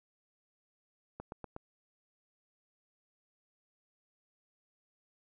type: click train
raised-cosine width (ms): 1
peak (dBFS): -28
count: 4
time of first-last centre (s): 1.2-1.564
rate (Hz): 8.24
effects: none